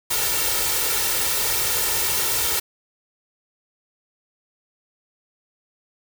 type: noise with comb filter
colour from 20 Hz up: white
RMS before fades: -22 dBFS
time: 0.1-2.6 s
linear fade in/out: 10 ms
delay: 2.2 ms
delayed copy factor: +0.7
effects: none